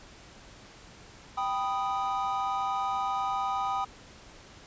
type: chord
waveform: triangle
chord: G augmented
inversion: none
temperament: equal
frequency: 784 / 987.8 / 1244.5 Hz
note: G5 / B5 / D#6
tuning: 0 / 0 / 0 cents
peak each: -29 / -32 / -30 dBFS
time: 1.37-3.85 s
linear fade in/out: 10 ms
effects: pink hiss -51 dBFS RMS until 4.66 s + resampled to 16000 Hz